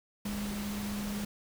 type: tone in noise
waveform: sine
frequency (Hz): 205.4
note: G#3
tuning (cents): -19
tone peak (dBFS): -34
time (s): 0.25-1.25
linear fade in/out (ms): 5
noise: pink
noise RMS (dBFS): -41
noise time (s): 0.25-1.25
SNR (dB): +4
effects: none